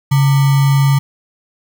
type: tone with sample-and-hold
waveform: sine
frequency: 138.59 Hz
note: C#3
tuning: in tune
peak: -8 dBFS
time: 0.11-0.99 s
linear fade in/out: 10 ms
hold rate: 1050 Hz
effects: none